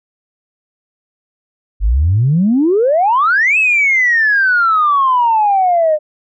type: exponential two-way sweep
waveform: sine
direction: up then down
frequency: 46.25 to 2637 to 598 Hz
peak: -8 dBFS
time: 1.8-5.99 s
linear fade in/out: 50 ms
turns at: 3.58 s
effects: tanh soft clip ceiling -4 dBFS